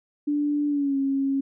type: tone with pitch glide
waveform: sine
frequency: 292.7 to 273.1 Hz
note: D4 to C#4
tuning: -6 to -26 cents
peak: -21 dBFS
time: 0.27-1.41 s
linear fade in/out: 10 ms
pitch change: -120 cents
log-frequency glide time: 0.68-0.97 s
effects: none